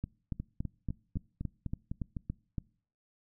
two click trains, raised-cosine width 5 ms, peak -22 / -24 dBFS, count 10 / 8, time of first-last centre 0.04-2.582 / 0.4-2.168 s, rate 3.54 / 3.96 Hz, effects noise-tail reverb RT60 0.5 s tail -24 dB re dry

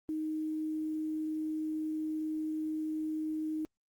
sine tone with quantisation, 311.7 Hz, D#4, 3 cents sharp, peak -32 dBFS, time 0.09-3.65 s, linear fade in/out 0 ms, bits 10, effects Opus 24 kbps

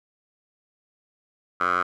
10% pulse tone with band-pass filter, 89.7 Hz, F2, 47 cents sharp, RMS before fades -23 dBFS, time 1.6-1.83 s, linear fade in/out 10 ms, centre 1300 Hz, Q 5.5, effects none

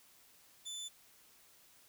25% pulse tone, 3507 Hz, A7, 6 cents flat, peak -38 dBFS, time 0.65-0.89 s, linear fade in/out 20 ms, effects white hiss -64 dBFS RMS until 1.88 s

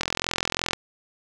click train, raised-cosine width 0.2 ms, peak -6 dBFS, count 32, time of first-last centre 0.01-0.733 s, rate 42.9 Hz, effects none

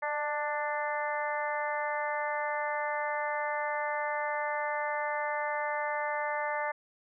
harmonic tone with a mistuned harmonic, 295 Hz, D4, 8 cents sharp, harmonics 2 / 3 / 4 / 5 / 6 / 7, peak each -35 / -34 / -39 / -42 / -37 / -40 dBFS, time 0.02-6.72 s, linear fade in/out 10 ms, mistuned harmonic 2, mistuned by +21 cents, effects none

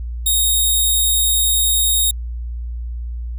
5% pulse tone, 3730 Hz, A#7, in tune, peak -6 dBFS, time 0.26-2.11 s, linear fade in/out 5 ms, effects added 59 Hz sine -23 dBFS peak until 3.38 s

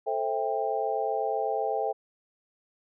sine chord, A minor seventh, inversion none, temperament just, 440 / 528 / 660 / 792 Hz, A4 / C5 / E5 / G5, 0 / +16 / +2 / +18 cents, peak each -31 / -33 / -32 / -30 dBFS, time 0.06-1.93 s, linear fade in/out 20 ms, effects none

